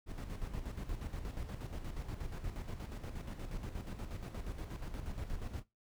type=noise with tremolo; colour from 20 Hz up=brown; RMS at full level=-40 dBFS; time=0.06-5.64 s; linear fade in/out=50 ms; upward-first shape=square; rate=8.4 Hz; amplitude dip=55%; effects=noise-tail reverb RT60 0.2 s tail -18 dB re dry